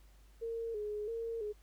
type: tone with vibrato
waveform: sine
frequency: 438.5 Hz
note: A4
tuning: 6 cents flat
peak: -36 dBFS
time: 0.41-1.53 s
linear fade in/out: 20 ms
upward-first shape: square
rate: 1.5 Hz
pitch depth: 77 cents each way
effects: added 50 Hz sine -58 dBFS peak until 1.62 s + pink hiss -69 dBFS RMS until 1.62 s